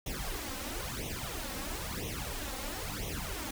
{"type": "noise with flanger", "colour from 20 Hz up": "pink", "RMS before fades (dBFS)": -38, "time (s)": [0.06, 3.51], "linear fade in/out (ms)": 5, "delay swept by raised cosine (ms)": [0.32, 3.82], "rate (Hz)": 1, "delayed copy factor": 0.85, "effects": []}